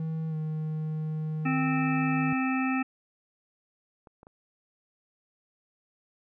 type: tone with pitch glide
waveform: triangle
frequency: 160 to 155.89 Hz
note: D#3 to D#3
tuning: +49 to +4 cents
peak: -27 dBFS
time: 0-2.33 s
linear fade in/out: 2 ms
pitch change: -45 cents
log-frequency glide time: 0.29-0.35 s
type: harmonic tone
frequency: 261.6 Hz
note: C4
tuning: in tune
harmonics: 1 / 3 / 5 / 7 / 9 / 10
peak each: -26 / -35 / -35 / -37 / -40 / -36 dBFS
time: 1.45-2.83 s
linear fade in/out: 10 ms
type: clicks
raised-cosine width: 1 ms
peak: -36 dBFS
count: 3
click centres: 4.072 / 4.231 / 4.269 s
effects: none